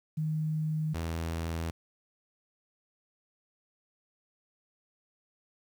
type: tone pair in turn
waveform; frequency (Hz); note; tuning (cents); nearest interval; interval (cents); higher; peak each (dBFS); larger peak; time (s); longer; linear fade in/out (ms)
sine / sawtooth; 155.56 / 82.41; D#3 / E2; 0 / 0; major seventh; 1100; first; -28; neither; 0.17-0.94 / 0.94-1.71; neither; 10
effects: 10-bit